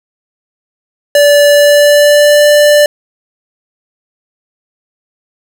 square tone with pitch glide, 580 to 589.8 Hz, D5 to D5, -22 to +7 cents, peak -4 dBFS, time 1.15-2.86 s, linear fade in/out 2 ms, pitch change +29 cents, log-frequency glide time 1.48-2.48 s, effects 7-bit

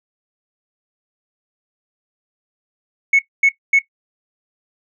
sine tone bursts, 2205 Hz, C#7, 10 cents flat, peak -7 dBFS, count 3, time 3.13-3.79 s, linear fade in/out 5 ms, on 60 ms, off 240 ms, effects noise-tail reverb RT60 0.1 s tail -17 dB re dry + tanh soft clip ceiling -6 dBFS

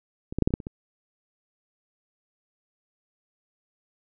clicks, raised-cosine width 3 ms, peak -21 / -13 / -6 / -7 / -25 / -7 / -26 / -20 dBFS, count 8, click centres 0.325 / 0.386 / 0.423 / 0.475 / 0.506 / 0.539 / 0.602 / 0.669 s, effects none

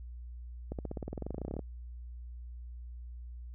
accelerating click train, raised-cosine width 2 ms, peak -24 dBFS, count 21, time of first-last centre 0.72-1.592 s, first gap 68 ms, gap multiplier 0.95, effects added 60 Hz sine -42 dBFS peak until 3.54 s

